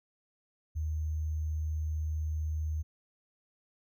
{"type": "tone with sample-and-hold", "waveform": "sine", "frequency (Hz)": 77.78, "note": "D#2", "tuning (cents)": 0, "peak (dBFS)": -30, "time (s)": [0.75, 2.83], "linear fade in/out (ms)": 20, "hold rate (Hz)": 6300, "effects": []}